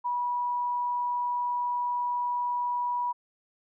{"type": "tone", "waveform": "sine", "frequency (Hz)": 974, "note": "B5", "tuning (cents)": -24, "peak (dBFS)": -26, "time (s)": [0.04, 3.13], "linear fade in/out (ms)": 20, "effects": []}